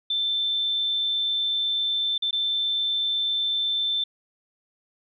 sine tone with dropouts, 3546 Hz, A7, 13 cents sharp, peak -22 dBFS, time 0.1-4.04 s, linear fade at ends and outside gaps 5 ms, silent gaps 2.18-2.222 / 2.31-2.328 s, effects none

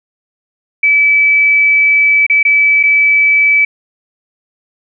sine tone with dropouts, 2301 Hz, D7, 36 cents flat, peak -6 dBFS, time 0.83-3.65 s, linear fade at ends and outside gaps 5 ms, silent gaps 2.266-2.298 / 2.43-2.45 / 2.83-2.835 s, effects none

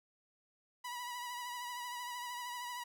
sawtooth tone with vibrato, 976 Hz, B5, 21 cents flat, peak -37 dBFS, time 0.84-2.84 s, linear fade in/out 10 ms, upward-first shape triangle, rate 13 Hz, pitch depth 42 cents each way, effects none

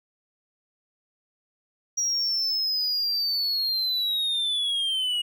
triangle linear sweep, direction down, 5720 to 2873 Hz, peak -22 dBFS, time 1.97-5.22 s, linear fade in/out 10 ms, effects none

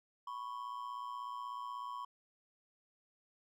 triangle ring-modulated tone, 1046.5 Hz, C6, in tune, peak -36 dBFS, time 0.27-2.05 s, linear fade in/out 5 ms, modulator 58.2 Hz, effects none

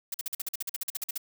blue noise bursts, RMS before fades -32 dBFS, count 16, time 0.12-1.178 s, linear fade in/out 5 ms, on 23 ms, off 46 ms, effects none

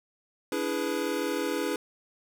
square chord, E dominant seventh, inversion third, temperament equal with one note detuned, 289.5 / 329.6 / 415.3 / 493.9 Hz, D4 / E4 / G#4 / B4, -25 / 0 / 0 / 0 cents, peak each -34 dBFS, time 0.52-1.76 s, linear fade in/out 2 ms, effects none

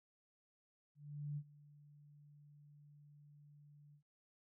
sine tone with ADSR envelope, 146.4 Hz, D3, 5 cents flat, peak -39 dBFS, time 0.95-4.03 s, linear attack 420 ms, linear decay 61 ms, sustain -21 dB, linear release 92 ms, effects none

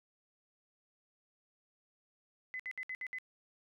sine tone bursts, 2025 Hz, B6, 43 cents sharp, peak -38 dBFS, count 6, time 2.54-3.185 s, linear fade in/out 0 ms, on 55 ms, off 63 ms, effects none

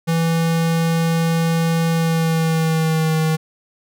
square tone with pitch glide, 165.1 to 158.56 Hz, E3 to D#3, +3 to +33 cents, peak -16 dBFS, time 0.07-3.37 s, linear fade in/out 20 ms, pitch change -70 cents, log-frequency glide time 1.91-3.17 s, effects none

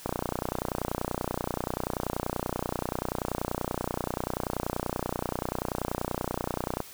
click train, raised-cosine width 1 ms, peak -14 dBFS, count 206, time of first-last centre 0.06-6.803 s, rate 30.4 Hz, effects white hiss -47 dBFS RMS until 6.93 s

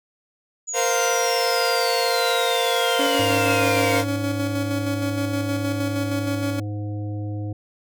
sine exponential sweep, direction down, 6900 to 2185 Hz, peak -26 dBFS, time 0.67-4 s, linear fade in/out 20 ms
sawtooth chord, Bb suspended second, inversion none, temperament equal with one note detuned, 466.2 / 517.8 / 698.5 Hz, Bb4 / C5 / F5, 0 / -18 / 0 cents, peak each -20 dBFS, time 0.73-4.05 s, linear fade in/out 50 ms
30% pulse tone with tremolo, 281.6 Hz, C#4, 27 cents sharp, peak -20 dBFS, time 2.99-6.6 s, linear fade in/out 5 ms, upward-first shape square, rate 6.4 Hz, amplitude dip 35%
harmonic tone, 103.83 Hz, G#2, in tune, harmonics 1 / 3 / 5 / 7, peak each -26 / -33 / -40 / -44 dBFS, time 3.19-7.53 s, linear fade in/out 5 ms
effects none

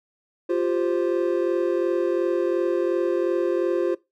triangle chord, F suspended second, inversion none, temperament equal, 349.2 / 392 / 523.3 Hz, F4 / G4 / C5, 0 / 0 / 0 cents, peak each -20 / -25 / -25 dBFS, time 0.49-3.95 s, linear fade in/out 10 ms, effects noise-tail reverb RT60 0.2 s tail -19 dB re dry

